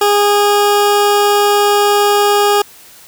20% pulse tone, 410.5 Hz, G#4, 20 cents flat, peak -4 dBFS, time 0.01-2.62 s, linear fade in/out 5 ms, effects white hiss -40 dBFS RMS until 3.07 s

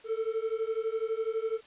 triangle beating tone pair, 440 / 452 Hz, A4 / A4, 0 / +47 cents, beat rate 12 Hz, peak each -30 dBFS, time 0.04-1.61 s, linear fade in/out 50 ms, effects white hiss -56 dBFS RMS until 1.66 s + resampled to 8000 Hz

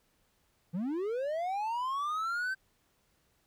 triangle linear sweep, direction up, 158 to 1562 Hz, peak -29 dBFS, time 0.73-2.55 s, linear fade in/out 20 ms, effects pink hiss -72 dBFS RMS until 3.46 s

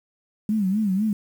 sine tone with vibrato, 202.2 Hz, G#3, 46 cents flat, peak -19 dBFS, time 0.49-1.13 s, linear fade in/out 2 ms, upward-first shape sine, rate 4 Hz, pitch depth 150 cents each way, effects 8-bit

